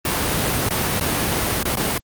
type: noise with dropouts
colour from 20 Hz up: pink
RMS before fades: -20 dBFS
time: 0.05-1.98 s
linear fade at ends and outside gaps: 2 ms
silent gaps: 0.689-0.707 / 0.998-1.009 / 1.63-1.653 / 1.755-1.77 s
effects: high-pass 60 Hz 12 dB/octave + Opus 32 kbps